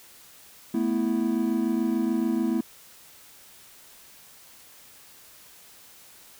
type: chord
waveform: triangle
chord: A suspended second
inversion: none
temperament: equal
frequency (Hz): 220 / 246.9 / 329.6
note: A3 / B3 / E4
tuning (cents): 0 / 0 / 0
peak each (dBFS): -25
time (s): 0.74-2.61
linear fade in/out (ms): 5
effects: white hiss -51 dBFS RMS until 6.39 s